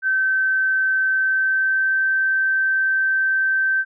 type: tone with pitch glide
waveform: sine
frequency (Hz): 1542 to 1552.7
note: G6 to G6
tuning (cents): -29 to -17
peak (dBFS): -16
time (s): 0.02-3.85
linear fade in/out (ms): 50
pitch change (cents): +12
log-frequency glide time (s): 1.08-2
effects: none